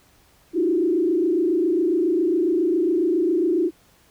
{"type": "tone with frequency modulation", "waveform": "sine", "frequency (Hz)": 343.3, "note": "F4", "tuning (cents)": -30, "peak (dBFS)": -17, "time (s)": [0.53, 3.71], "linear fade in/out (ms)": 50, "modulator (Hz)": 27.3, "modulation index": 1.3, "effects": ["pink hiss -57 dBFS RMS until 4.1 s"]}